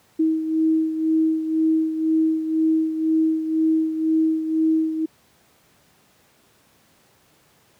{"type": "beating tone pair", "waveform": "sine", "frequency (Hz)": [318.2, 320.2], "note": ["D#4", "D#4"], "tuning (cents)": [39, 50], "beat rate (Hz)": 2, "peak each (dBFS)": [-18, -25], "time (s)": [0.19, 5.06], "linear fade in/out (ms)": 10, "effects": ["pink hiss -58 dBFS RMS until 7.79 s", "high-pass 100 Hz 12 dB/octave"]}